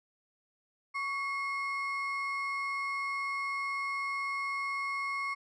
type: ring-modulated tone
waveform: triangle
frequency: 1639 Hz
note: G#6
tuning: 23 cents flat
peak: -27 dBFS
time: 0.94-5.35 s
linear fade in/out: 20 ms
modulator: 519 Hz
effects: resampled to 24000 Hz

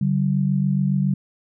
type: tone pair together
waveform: sine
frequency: 143.23 / 190.4 Hz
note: D3 / F#3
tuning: -43 / +50 cents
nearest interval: perfect fourth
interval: 493 cents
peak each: -20 dBFS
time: 0.01-1.14 s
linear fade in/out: 5 ms
effects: none

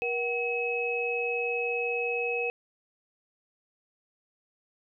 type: tone cluster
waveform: sine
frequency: 475.7 / 750 / 2565 Hz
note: A#4 / F#5 / E7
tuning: +35 / +23 / -48 cents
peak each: -30 / -37 / -30 dBFS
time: 0.02-2.5 s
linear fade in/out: 0 ms
effects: none

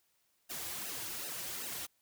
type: noise with flanger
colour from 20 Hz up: white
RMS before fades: -41 dBFS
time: 0.49-1.87 s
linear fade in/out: 20 ms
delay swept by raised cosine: 0.88 to 4.68 ms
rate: 2.6 Hz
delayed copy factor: -0.85
effects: white hiss -75 dBFS RMS until 2.01 s

